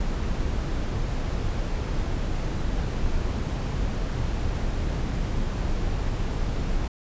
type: noise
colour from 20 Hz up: brown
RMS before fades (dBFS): -26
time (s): 0-6.88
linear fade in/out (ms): 5
effects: resampled to 16000 Hz